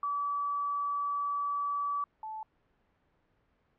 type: tone pair in turn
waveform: sine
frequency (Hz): 1149 / 872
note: D6 / A5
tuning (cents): -38 / -16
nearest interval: perfect fourth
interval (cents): 478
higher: first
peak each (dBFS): -29 / -37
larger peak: first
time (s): 0.03-2.04 / 2.23-2.43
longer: first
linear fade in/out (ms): 2
effects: pink hiss -72 dBFS RMS until 3.78 s + low-pass 2000 Hz 12 dB/octave